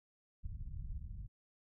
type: low-pass noise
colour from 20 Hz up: pink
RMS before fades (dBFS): -44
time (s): 0.43-1.28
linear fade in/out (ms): 20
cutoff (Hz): 120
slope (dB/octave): 24
effects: none